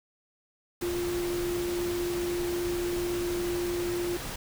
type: tone in noise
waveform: sine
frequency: 349.8 Hz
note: F4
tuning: 3 cents sharp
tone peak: -28 dBFS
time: 0.82-4.17 s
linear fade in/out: 5 ms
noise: pink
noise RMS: -37 dBFS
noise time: 0.81-4.36 s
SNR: +6 dB
effects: none